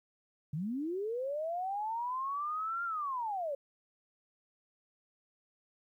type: linear two-way sweep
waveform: sine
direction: up then down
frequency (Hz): 137.7 to 1404 to 538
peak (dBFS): -33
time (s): 0.53-3.55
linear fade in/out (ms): 5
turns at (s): 2.84
effects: 12-bit